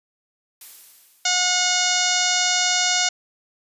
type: noise with exponential decay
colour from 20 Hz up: blue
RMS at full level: -38 dBFS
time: 0.61-1.99 s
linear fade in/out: 2 ms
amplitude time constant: 300 ms
type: harmonic tone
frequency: 724 Hz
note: F#5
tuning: 38 cents flat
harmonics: 1 / 2 / 3 / 4 / 5 / 6 / 7 / 8 / 9 / 10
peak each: -27 / -27 / -27 / -27 / -27 / -27 / -27 / -27 / -27 / -27 dBFS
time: 1.25-3.09 s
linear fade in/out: 5 ms
effects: resampled to 32000 Hz